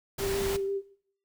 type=noise; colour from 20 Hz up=pink; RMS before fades=-34 dBFS; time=0.18-0.57 s; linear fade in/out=10 ms
type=tone with vibrato; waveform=sine; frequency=393.5 Hz; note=G4; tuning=7 cents sharp; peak=-28 dBFS; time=0.18-0.82 s; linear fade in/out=50 ms; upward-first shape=square; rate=6 Hz; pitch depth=13 cents each way
effects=noise-tail reverb RT60 0.6 s tail -17 dB re dry